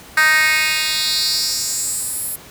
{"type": "tone with high-pass filter sweep", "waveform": "10% pulse", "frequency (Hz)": 311.1, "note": "D#4", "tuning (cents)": 0, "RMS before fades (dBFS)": -18, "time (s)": [0.17, 2.36], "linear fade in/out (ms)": 5, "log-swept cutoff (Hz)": [1600, 12000], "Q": 3.1, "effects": ["pink hiss -40 dBFS RMS until 2.5 s", "high-pass 60 Hz 12 dB/octave"]}